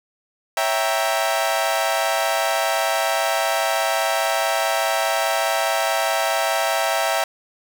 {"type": "chord", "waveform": "sawtooth", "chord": "C# diminished seventh", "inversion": "none", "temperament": "equal", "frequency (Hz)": [554.4, 659.3, 784, 932.3], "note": ["C#5", "E5", "G5", "Bb5"], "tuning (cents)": [0, 0, 0, 0], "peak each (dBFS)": [-24, -18, -20, -23], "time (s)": [0.57, 7.24], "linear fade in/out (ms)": 2, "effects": []}